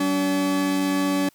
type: tone pair together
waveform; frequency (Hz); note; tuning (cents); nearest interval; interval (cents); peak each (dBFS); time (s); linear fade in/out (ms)
40% pulse; 190 / 285.5; F#3 / D4; +46 / -49; perfect fifth; 705; -27 / -20; 0-1.29; 5
effects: white hiss -59 dBFS RMS until 1.34 s